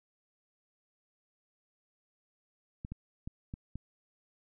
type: clicks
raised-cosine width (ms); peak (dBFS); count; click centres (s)
5; -27; 5; 2.849 / 2.92 / 3.275 / 3.539 / 3.756
effects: none